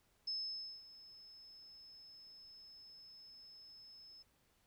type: tone with ADSR envelope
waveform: sine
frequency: 5220 Hz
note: E8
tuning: 18 cents flat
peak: -37 dBFS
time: 0.27-4.23 s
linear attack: 8 ms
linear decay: 540 ms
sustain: -18 dB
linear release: 13 ms
effects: pink hiss -75 dBFS RMS until 4.66 s